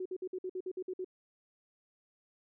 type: tone bursts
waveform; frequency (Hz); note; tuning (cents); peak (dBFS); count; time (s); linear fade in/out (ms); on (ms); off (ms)
sine; 370; F#4; 0; -35; 10; 0-1.046; 5; 56; 54
effects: none